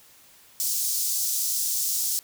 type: high-pass noise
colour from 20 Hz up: pink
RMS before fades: -26 dBFS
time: 0.6-2.19 s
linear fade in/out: 0 ms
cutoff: 5400 Hz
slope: 24 dB/octave
effects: white hiss -54 dBFS RMS until 2.23 s